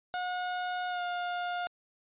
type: tone with pitch glide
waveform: 30% pulse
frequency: 724 to 709.1 Hz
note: F#5 to F5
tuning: -38 to +26 cents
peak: -29 dBFS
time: 0.14-1.67 s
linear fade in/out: 0 ms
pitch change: -36 cents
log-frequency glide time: 0.89-1.02 s
effects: resampled to 8000 Hz